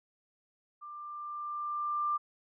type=tone with level ramp; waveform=sine; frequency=1188 Hz; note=D6; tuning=20 cents sharp; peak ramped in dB=-43 to -27 dBFS; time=0.81-2.18 s; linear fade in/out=20 ms; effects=none